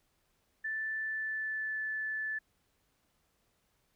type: tone with pitch glide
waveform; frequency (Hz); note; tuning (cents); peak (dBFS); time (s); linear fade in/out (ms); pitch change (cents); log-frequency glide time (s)
sine; 1760 to 1743.8; A6 to A6; 0 to -16; -33; 0.64-2.39; 10; -16; 1-1.79
effects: pink hiss -75 dBFS RMS until 3.95 s